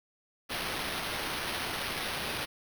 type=noise with sample-and-hold; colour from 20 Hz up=blue; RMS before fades=-35 dBFS; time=0.49-2.46 s; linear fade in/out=20 ms; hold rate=7350 Hz; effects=none